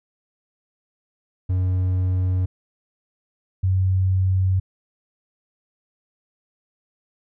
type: tone pair in turn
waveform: triangle / sine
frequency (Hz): 92.1 / 93.98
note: F#2 / F#2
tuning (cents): -7 / +28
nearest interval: unison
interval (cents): 35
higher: second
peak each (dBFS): -16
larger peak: neither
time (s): 1.49-2.46 / 3.63-4.6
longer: neither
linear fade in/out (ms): 10
effects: none